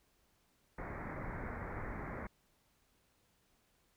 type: low-pass noise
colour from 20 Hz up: pink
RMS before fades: -43 dBFS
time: 0.78-2.27 s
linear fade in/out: 5 ms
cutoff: 2200 Hz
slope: 96 dB/octave
effects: pink hiss -74 dBFS RMS until 3.96 s